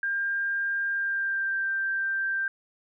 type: tone with pitch glide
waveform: sine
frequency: 1600 to 1574.3 Hz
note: G6 to G6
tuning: +35 to +7 cents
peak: -25 dBFS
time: 0.03-2.48 s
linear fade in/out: 2 ms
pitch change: -28 cents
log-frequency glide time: 0.91-1.58 s
effects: none